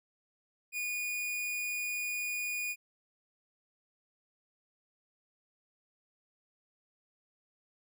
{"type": "tone", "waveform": "45% pulse", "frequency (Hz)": 2452, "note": "D#7", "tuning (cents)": -26, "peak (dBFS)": -33, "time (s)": [0.72, 2.76], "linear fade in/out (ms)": 50, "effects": []}